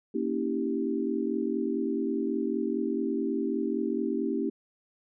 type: chord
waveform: sine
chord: A# diminished seventh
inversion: none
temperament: equal with one note detuned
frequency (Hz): 233.1 / 277.2 / 322.1 / 392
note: A#3 / C#4 / E4 / G4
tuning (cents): 0 / 0 / -40 / 0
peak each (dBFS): -32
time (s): 0.14-4.5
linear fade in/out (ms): 10
effects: none